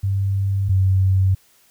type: tone pair in turn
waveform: sine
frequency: 98 / 95.05 Hz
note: G2 / F#2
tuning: 0 / +47 cents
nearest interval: minor second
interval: 53 cents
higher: first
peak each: -17 / -13 dBFS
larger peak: second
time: 0.03-0.69 / 0.69-1.35 s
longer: neither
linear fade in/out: 10 ms
effects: white hiss -56 dBFS RMS until 1.7 s